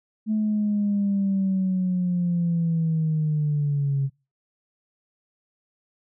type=linear sweep; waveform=sine; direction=down; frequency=217.3 to 135.9 Hz; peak=-19 dBFS; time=0.26-4.1 s; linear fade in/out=50 ms; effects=noise-tail reverb RT60 0.3 s tail -26 dB re dry + tanh soft clip ceiling -16 dBFS